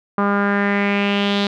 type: tone with low-pass filter sweep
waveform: sawtooth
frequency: 201.6 Hz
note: G3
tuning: 49 cents sharp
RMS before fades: -18 dBFS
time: 0.18-1.47 s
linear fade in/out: 2 ms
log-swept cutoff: 1200 to 3900 Hz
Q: 3.9
effects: none